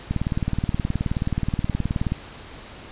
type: click train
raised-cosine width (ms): 5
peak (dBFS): -10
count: 39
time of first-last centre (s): 0.11-2.121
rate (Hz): 18.9
effects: pink hiss -41 dBFS RMS until 2.91 s + resampled to 8000 Hz